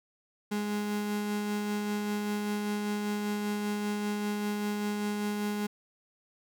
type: tone with tremolo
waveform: 35% pulse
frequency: 207.7 Hz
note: G#3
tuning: in tune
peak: -27 dBFS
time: 0.51-5.67 s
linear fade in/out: 10 ms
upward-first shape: sine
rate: 5.1 Hz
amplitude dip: 25%
effects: none

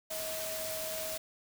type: tone in noise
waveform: sine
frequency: 636 Hz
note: D#5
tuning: 38 cents sharp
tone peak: -39 dBFS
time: 0.1-1.18 s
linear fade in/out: 10 ms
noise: white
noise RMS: -39 dBFS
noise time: 0.1-1.18 s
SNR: -3 dB
effects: none

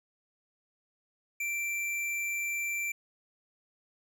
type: tone with hard clipping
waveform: sine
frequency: 2349 Hz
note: D7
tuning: in tune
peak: -32 dBFS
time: 1.4-2.92 s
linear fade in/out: 5 ms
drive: 14 dB
effects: none

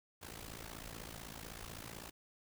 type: noise with amplitude modulation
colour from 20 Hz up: pink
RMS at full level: -45 dBFS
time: 0.21-2.11 s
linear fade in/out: 20 ms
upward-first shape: sine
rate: 55.9 Hz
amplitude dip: 85%
effects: none

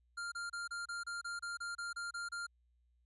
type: tone bursts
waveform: square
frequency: 1396.9 Hz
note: F6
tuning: in tune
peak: -40 dBFS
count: 13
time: 0.17-2.468 s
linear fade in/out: 10 ms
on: 150 ms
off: 29 ms
effects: added 60 Hz sine -70 dBFS peak until 3.05 s + resampled to 24000 Hz

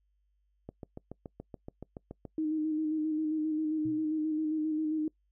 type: click train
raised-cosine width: 2 ms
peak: -28 dBFS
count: 12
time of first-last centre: 0.69-2.252 s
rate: 7.04 Hz
type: tone with vibrato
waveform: sine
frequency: 310.5 Hz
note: D#4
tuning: 3 cents flat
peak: -28 dBFS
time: 2.38-5.08 s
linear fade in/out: 2 ms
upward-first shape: square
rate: 7.5 Hz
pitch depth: 24 cents each way
type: tone with exponential decay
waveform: sine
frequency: 125.6 Hz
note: B2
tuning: 30 cents sharp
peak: -37 dBFS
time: 3.85-4.14 s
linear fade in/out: 5 ms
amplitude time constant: 63 ms
effects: noise-tail reverb RT60 0.1 s tail -24 dB re dry + added 50 Hz sine -70 dBFS peak until 5.31 s

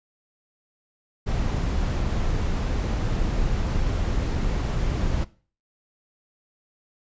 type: noise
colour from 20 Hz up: brown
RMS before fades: -24 dBFS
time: 1.26-5.25 s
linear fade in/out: 20 ms
effects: noise-tail reverb RT60 0.4 s tail -19 dB re dry + resampled to 16000 Hz

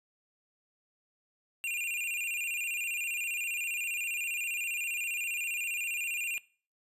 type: tone with vibrato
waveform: square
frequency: 2582 Hz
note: E7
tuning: 37 cents flat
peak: -32 dBFS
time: 1.64-6.38 s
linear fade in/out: 0 ms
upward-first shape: square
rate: 15 Hz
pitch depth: 110 cents each way
effects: noise-tail reverb RT60 0.4 s tail -20 dB re dry + resampled to 32000 Hz

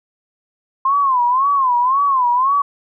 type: tone with vibrato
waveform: sine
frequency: 1046.5 Hz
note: C6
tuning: in tune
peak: -12 dBFS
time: 0.85-2.62 s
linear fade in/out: 5 ms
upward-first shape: sine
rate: 1.9 Hz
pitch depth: 150 cents each way
effects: none

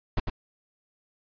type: noise with echo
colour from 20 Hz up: brown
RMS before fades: -24 dBFS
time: 0.17-0.2 s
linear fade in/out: 5 ms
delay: 100 ms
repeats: 1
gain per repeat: -5 dB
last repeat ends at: 0.3 s
effects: resampled to 11025 Hz

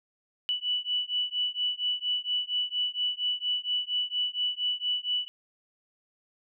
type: beating tone pair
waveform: sine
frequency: 2960 / 2964.3 Hz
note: F#7 / F#7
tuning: 0 / +3 cents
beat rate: 4.3 Hz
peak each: -30 dBFS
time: 0.49-5.28 s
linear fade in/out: 0 ms
effects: none

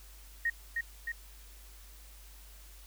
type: tone with echo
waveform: sine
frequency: 1864.7 Hz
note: A#6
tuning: in tune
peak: -27 dBFS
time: 0.45-0.5 s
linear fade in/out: 5 ms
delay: 310 ms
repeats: 2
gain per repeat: -3 dB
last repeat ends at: 1.12 s
effects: added 50 Hz sine -51 dBFS peak until 2.86 s + white hiss -57 dBFS RMS until 2.86 s

